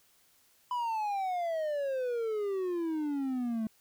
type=exponential sweep; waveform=triangle; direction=down; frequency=1001 to 216.5 Hz; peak=-28 dBFS; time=0.71-3.67 s; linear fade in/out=2 ms; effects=white hiss -66 dBFS RMS until 3.8 s